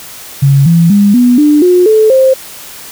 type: tone with pitch steps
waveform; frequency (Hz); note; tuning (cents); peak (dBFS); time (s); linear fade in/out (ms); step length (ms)
sine; 138.59 / 167.69 / 202.9 / 245.5 / 297.1 / 359.5 / 434.9 / 526.3; C#3 / E3 / G#3 / B3 / D4 / F#4 / A4 / C5; 0 / +30 / -40 / -10 / +20 / -50 / -20 / +10; -3; 0.42-2.34; 10; 240
effects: white hiss -29 dBFS RMS until 2.91 s